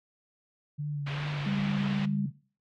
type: tone with vibrato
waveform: sine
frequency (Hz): 145.1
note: D3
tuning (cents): -21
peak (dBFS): -30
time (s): 0.78-2.31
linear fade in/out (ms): 20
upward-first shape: sine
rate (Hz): 2.5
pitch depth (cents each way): 36
type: low-pass noise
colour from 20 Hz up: white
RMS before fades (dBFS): -40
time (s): 1.06-2.06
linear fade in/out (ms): 10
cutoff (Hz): 3200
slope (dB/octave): 24
type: tone with tremolo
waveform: sine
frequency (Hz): 200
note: G3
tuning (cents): +35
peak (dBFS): -27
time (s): 1.46-2.26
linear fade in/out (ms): 5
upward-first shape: sine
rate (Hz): 18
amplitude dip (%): 30
effects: noise-tail reverb RT60 0.4 s tail -18 dB re dry